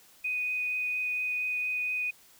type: tone with vibrato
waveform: sine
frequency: 2489 Hz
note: D#7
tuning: in tune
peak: -28 dBFS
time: 0.24-2.11 s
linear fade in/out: 10 ms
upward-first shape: triangle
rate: 4.3 Hz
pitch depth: 10 cents each way
effects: white hiss -58 dBFS RMS until 2.39 s